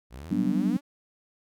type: exponential sweep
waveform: sawtooth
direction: up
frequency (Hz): 55.4 to 297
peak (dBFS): -35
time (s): 0.1-0.81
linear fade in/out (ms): 50
type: chord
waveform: sine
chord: G major seventh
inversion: third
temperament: equal with one note detuned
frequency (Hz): 185 / 196 / 244.4 / 293.7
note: F#3 / G3 / B3 / D4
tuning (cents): 0 / 0 / -18 / 0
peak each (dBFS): -28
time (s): 0.31-0.77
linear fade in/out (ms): 5
effects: none